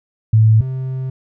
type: tone pair in turn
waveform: sine / triangle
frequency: 110 / 130.81 Hz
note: A2 / C3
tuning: 0 / 0 cents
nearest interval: minor third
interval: 300 cents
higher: second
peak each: -7 / -18 dBFS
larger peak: first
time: 0.33-0.61 / 0.61-1.1 s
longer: second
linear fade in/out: 5 ms
effects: none